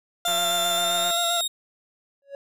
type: tone with vibrato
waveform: 30% pulse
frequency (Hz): 687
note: F5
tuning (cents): -29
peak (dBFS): -22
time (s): 0.25-1.41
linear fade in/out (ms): 2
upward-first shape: square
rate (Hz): 7.6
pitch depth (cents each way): 19
type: tone with pitch glide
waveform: sawtooth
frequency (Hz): 3555 to 3727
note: A7 to A#7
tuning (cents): +17 to -1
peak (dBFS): -21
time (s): 0.25-1.48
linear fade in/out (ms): 10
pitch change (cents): +82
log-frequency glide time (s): 0.72-1.17
type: click train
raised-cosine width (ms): 0.5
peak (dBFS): -21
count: 148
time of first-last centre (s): 0.28-1.106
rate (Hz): 178
type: tone with exponential growth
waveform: triangle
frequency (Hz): 558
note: C#5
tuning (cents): +11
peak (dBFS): -28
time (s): 2.22-2.35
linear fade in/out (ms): 1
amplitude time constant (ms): 27
effects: none